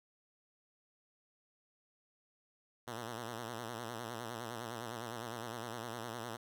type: tone with vibrato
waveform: 5% pulse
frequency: 116.54 Hz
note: A#2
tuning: in tune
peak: -30 dBFS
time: 2.87-6.37 s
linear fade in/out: 10 ms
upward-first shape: sine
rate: 9.8 Hz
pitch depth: 96 cents each way
effects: none